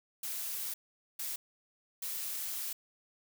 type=noise bursts at uneven times; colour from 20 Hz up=blue; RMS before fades=-38 dBFS; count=3; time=0.23-0.74 / 1.19-1.36 / 2.02-2.73 s; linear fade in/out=5 ms; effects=none